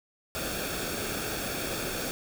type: noise with comb filter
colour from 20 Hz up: pink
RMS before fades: -33 dBFS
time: 0.35-2.11 s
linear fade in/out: 0 ms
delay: 1 ms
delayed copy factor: -0.6
effects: none